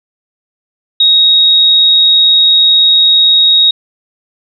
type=tone; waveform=sine; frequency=3771 Hz; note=A#7; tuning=19 cents sharp; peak=-4 dBFS; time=1-3.71 s; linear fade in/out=5 ms; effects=none